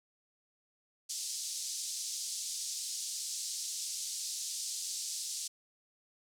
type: band-pass noise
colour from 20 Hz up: pink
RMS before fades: -39 dBFS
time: 1.09-5.48 s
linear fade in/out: 10 ms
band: 4700 to 9100 Hz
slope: 24 dB/octave
effects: none